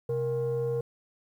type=tone pair together; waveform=sine; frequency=129.7 / 468.2 Hz; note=C3 / A#4; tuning=-15 / +8 cents; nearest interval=octave + minor seventh; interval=2223 cents; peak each=-30 / -26 dBFS; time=0.09-0.81 s; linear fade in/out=5 ms; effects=tanh soft clip ceiling -23 dBFS + 10-bit